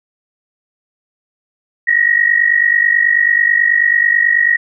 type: tone pair together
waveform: sine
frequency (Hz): 1867 / 1916.2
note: A#6 / A#6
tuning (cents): +2 / +47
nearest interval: unison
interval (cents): 45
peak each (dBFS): -12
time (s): 1.87-4.57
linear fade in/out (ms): 10
effects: none